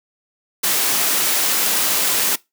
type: noise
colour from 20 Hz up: white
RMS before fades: -18 dBFS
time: 0.63-2.36 s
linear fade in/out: 10 ms
effects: noise-tail reverb RT60 0.2 s tail -22 dB re dry + high-pass 200 Hz 12 dB/octave